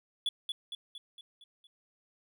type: tone with echo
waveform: triangle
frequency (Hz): 3424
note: A7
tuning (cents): -48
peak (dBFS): -26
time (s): 0.26-0.29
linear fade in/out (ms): 2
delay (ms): 230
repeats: 6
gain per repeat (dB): -5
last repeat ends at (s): 1.67
effects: none